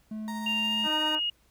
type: tone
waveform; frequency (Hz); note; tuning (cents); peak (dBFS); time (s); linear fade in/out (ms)
triangle; 216.3; A3; -29; -31; 0.11-0.87; 5
type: tone with tremolo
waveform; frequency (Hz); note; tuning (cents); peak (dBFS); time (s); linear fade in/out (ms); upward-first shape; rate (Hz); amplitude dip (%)
35% pulse; 932.3; A#5; 0; -34; 0.28-1.15; 0; triangle; 14; 30
type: tone with pitch glide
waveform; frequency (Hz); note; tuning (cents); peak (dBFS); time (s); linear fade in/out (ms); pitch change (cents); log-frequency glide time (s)
sine; 2794 to 2869; F7 to F7; 0 to +46; -26; 0.46-1.3; 5; +46; 0.62-0.97
type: harmonic tone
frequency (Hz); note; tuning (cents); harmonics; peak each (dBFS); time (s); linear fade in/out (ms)
307.6; D#4; -20; 1 / 2 / 3 / 4 / 5 / 6 / 8 / 9; -34 / -37 / -33 / -40 / -37 / -47 / -51 / -49; 0.83-1.2; 50
effects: added 60 Hz sine -66 dBFS peak until 1.5 s + pink hiss -66 dBFS RMS until 1.5 s